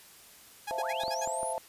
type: tone bursts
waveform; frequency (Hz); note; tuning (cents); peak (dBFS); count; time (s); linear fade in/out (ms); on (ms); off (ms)
sawtooth; 829; G#5; -3; -30; 6; 0.67-1.256; 10; 46; 62
type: chord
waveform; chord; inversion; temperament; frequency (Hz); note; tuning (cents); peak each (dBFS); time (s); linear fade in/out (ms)
sine; F major seventh; second; equal; 523.3 / 659.3 / 698.5 / 880; C5 / E5 / F5 / A5; 0 / 0 / 0 / 0; -38 / -36 / -39 / -35; 0.71-1.58; 0
type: linear sweep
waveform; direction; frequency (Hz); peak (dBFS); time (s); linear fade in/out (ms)
sine; up; 311.1 to 10780; -38; 0.78-1.53; 5
type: clicks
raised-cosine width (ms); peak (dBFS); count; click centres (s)
1; -28; 4; 1.036 / 1.081 / 1.275 / 1.431
effects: white hiss -54 dBFS RMS until 1.68 s + resampled to 32000 Hz